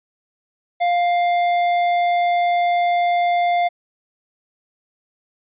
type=tone with tanh clipping; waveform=sine; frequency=701 Hz; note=F5; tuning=6 cents sharp; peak=-17 dBFS; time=0.8-3.69 s; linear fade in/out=20 ms; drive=12 dB; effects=resampled to 8000 Hz